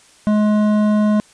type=tone with hard clipping; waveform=triangle; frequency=211.1 Hz; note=G#3; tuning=29 cents sharp; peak=-14 dBFS; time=0.27-1.2 s; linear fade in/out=0 ms; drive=15 dB; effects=white hiss -49 dBFS RMS until 1.33 s + resampled to 22050 Hz